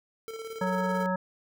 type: tone with tremolo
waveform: square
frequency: 447.9 Hz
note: A4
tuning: 31 cents sharp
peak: -36 dBFS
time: 0.28-1.06 s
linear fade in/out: 0 ms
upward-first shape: square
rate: 18 Hz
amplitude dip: 45%
type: harmonic tone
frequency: 185 Hz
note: F#3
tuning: in tune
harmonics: 1 / 3 / 5 / 7 / 9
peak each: -29 / -31 / -32 / -36 / -37 dBFS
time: 0.61-1.16 s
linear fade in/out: 5 ms
effects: none